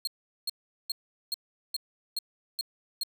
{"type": "tone bursts", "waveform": "40% pulse", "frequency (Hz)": 4245, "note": "C8", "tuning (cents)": 24, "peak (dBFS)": -27, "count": 8, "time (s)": [0.05, 3.034], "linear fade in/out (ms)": 2, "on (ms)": 23, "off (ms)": 400, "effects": []}